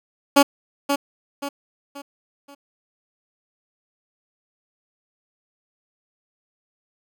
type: tone with echo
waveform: 15% pulse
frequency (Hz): 282.3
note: C#4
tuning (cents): +32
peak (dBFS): -4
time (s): 0.36-0.43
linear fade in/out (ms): 10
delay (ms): 530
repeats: 4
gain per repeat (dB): -8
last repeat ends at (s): 2.55
effects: none